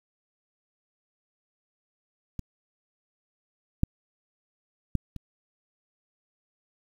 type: clicks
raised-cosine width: 5 ms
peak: -21 / -9 / -12 / -25 dBFS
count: 4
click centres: 2.393 / 3.834 / 4.953 / 5.163 s
effects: 8-bit